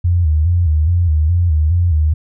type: tone with vibrato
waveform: sine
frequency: 82.1 Hz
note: E2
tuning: 6 cents flat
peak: -10 dBFS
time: 0.04-2.14 s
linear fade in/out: 10 ms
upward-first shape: square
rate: 2.4 Hz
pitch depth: 110 cents each way
effects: none